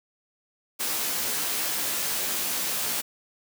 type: noise with comb filter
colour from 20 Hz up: white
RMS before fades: -28 dBFS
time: 0.79-3.02 s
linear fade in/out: 20 ms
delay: 15 ms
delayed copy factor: -0.8
effects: high-pass 150 Hz 12 dB/octave